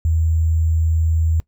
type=tone with sample-and-hold; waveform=sine; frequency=80.8 Hz; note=E2; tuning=34 cents flat; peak=-14 dBFS; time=0.05-1.4 s; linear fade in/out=0 ms; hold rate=7350 Hz; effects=noise-tail reverb RT60 0.1 s tail -21 dB re dry